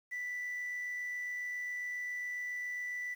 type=tone with amplitude modulation; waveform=sine; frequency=1975.5 Hz; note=B6; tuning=in tune; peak=-33 dBFS; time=0.11-3.15 s; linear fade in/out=20 ms; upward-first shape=sine; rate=87.3 Hz; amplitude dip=30%; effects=tanh soft clip ceiling -34 dBFS + 10-bit